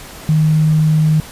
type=tone; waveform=sine; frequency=155.5 Hz; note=D#3; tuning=1 cent flat; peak=-9 dBFS; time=0.29-1.2 s; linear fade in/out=0 ms; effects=pink hiss -34 dBFS RMS until 1.31 s + resampled to 32000 Hz